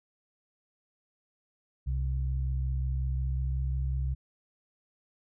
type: tone pair together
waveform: sine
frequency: 65.28 / 130.81 Hz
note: C2 / C3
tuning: -3 / 0 cents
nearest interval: octave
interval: 1203 cents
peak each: -28 / -34 dBFS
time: 1.86-4.15 s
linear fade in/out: 20 ms
effects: none